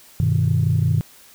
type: chord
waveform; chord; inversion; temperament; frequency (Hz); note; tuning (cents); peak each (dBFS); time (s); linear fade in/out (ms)
sine; G augmented; none; equal; 98 / 123.47 / 155.56; G2 / B2 / D#3; 0 / 0 / 0; -19; 0.2-1.01; 0
effects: tanh soft clip ceiling -8 dBFS + white hiss -48 dBFS RMS until 1.34 s